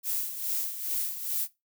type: noise with tremolo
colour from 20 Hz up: violet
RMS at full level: -29 dBFS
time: 0.03-1.48 s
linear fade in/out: 50 ms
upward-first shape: sine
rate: 2.4 Hz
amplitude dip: 65%
effects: noise-tail reverb RT60 0.2 s tail -18 dB re dry